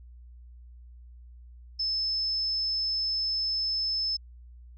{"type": "tone", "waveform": "sine", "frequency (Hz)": 5240, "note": "E8", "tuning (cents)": -11, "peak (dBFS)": -26, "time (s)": [1.79, 4.17], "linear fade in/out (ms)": 10, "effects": ["added 60 Hz sine -46 dBFS peak until 4.77 s"]}